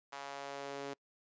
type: tone with high-pass filter sweep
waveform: sawtooth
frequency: 139.9 Hz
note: C#3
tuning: 16 cents sharp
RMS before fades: -44 dBFS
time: 0.12-0.94 s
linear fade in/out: 10 ms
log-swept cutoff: 870 to 370 Hz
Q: 1.6
effects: noise-tail reverb RT60 0.1 s tail -26 dB re dry + resampled to 16000 Hz